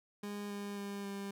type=tone with pitch steps; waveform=30% pulse; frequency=204.8 / 202.8 / 200.8 / 198.85 Hz; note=G#3 / G#3 / G3 / G3; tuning=-24 / -41 / +42 / +25 cents; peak=-37 dBFS; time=0.23-1.31 s; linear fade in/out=5 ms; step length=270 ms; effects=none